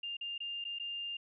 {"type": "tone with dropouts", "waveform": "sine", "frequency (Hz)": 2803, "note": "F7", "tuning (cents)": 6, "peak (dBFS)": -37, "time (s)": [0.03, 1.17], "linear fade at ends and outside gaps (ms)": 5, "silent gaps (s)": [[0.169, 0.21], [0.38, 0.403], [0.642, 0.65], [0.787, 0.797]], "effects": []}